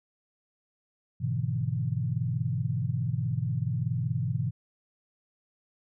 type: chord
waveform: sine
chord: E dominant seventh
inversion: first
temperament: just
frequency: 103.01 / 123.61 / 148.33 / 164.81 Hz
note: G#2 / B2 / D3 / E3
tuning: -14 / +2 / +18 / 0 cents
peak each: -33 / -29 / -34 / -34 dBFS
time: 1.2-4.51 s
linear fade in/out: 20 ms
effects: none